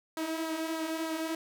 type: tone with flanger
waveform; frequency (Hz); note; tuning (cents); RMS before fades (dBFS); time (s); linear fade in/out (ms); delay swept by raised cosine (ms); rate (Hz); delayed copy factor
sawtooth; 321.7; E4; -42; -34; 0.17-1.35; 2; 0.34 to 4.14; 3.3; -0.5
effects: none